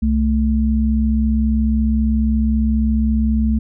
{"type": "tone pair together", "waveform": "sine", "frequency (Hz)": [65.41, 220], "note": ["C2", "A3"], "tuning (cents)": [0, 0], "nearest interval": "octave + major sixth", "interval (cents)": 2100, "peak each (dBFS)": -16, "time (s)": [0.02, 3.59], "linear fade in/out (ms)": 10, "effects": []}